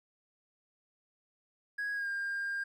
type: tone with pitch glide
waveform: triangle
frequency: 1656 to 1604.2 Hz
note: G#6 to G6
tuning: -5 to +40 cents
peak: -30 dBFS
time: 1.78-2.64 s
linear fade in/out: 10 ms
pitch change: -55 cents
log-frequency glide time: 1.94-2.08 s
effects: tanh soft clip ceiling -28 dBFS